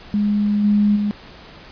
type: tone with level steps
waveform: sine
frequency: 206.9 Hz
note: G#3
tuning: 6 cents flat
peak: -15 / -12 / -17 dBFS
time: 0.14-1.11 s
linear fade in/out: 0 ms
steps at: 0.63 / 0.95 s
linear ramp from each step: 20 ms
effects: pink hiss -41 dBFS RMS until 1.71 s + resampled to 11025 Hz